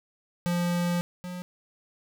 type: tone pair in turn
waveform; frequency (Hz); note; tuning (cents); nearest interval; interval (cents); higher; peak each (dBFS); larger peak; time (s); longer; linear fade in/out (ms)
square; 174.61 / 179.42; F3 / F3; 0 / +47; unison; 47; second; -25 / -35; first; 0.46-1.01 / 1.24-1.42; first; 0
effects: none